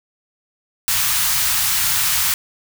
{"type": "band-stop noise", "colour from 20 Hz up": "white", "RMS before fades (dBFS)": -18, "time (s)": [0.88, 2.34], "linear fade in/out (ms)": 0, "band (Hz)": [150, 910], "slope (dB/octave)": 24, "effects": []}